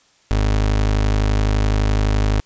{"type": "tone", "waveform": "30% pulse", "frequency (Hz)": 51.8, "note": "G#1", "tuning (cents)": -4, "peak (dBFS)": -12, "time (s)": [0.31, 2.4], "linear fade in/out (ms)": 0, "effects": ["white hiss -56 dBFS RMS until 2.45 s", "resampled to 16000 Hz"]}